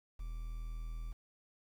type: tone with quantisation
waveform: triangle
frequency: 40.3 Hz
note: E1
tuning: 38 cents flat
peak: -37 dBFS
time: 0.19-1.13 s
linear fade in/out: 10 ms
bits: 10
effects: none